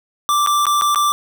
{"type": "tone with dropouts", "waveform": "square", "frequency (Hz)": 1174.7, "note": "D6", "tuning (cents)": 0, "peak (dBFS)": -14, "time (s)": [0.29, 1.12], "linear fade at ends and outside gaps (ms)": 0, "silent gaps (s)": [[0.463, 0.472], [0.655, 0.667], [0.812, 0.82], [0.947, 0.958]], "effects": []}